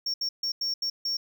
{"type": "tone bursts at uneven times", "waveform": "triangle", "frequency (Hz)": 5500, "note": "F8", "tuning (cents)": -27, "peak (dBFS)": -25, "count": 6, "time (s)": [[0.06, 0.14], [0.21, 0.29], [0.43, 0.52], [0.61, 0.74], [0.82, 0.9], [1.05, 1.17]], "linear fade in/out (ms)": 5, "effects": []}